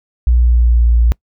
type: tone with pitch glide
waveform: sine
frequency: 60.1 to 58.22 Hz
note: B1 to A#1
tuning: -46 to -2 cents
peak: -7 dBFS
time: 0.27-1.12 s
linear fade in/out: 0 ms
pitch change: -56 cents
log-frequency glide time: 0.38-0.9 s
effects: noise-tail reverb RT60 0.1 s tail -25 dB re dry